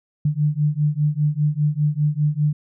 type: beating tone pair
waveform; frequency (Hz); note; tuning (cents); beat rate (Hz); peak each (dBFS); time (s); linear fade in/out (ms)
sine; 146.83 / 151.83; D3 / D#3; 0 / -42; 5; -20; 0.25-2.53; 5
effects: none